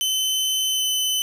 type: tone with pitch glide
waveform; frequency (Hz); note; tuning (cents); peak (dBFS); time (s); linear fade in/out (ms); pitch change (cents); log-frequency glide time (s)
sawtooth; 3051 to 3032; G7 to F#7; -48 to +42; -17; 0.01-1.22; 0; -10; 0.7-0.88
effects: none